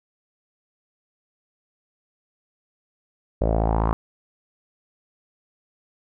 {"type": "tone with low-pass filter sweep", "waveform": "sawtooth", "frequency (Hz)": 55, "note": "A1", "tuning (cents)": 0, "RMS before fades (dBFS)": -21, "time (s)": [3.41, 3.93], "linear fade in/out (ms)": 0, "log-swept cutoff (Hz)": [560, 1100], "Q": 3.9, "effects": []}